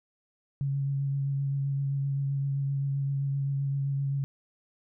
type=tone with vibrato; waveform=sine; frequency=138.6 Hz; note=C#3; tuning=in tune; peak=-26 dBFS; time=0.61-4.24 s; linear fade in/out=0 ms; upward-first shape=triangle; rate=7.7 Hz; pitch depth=19 cents each way; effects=none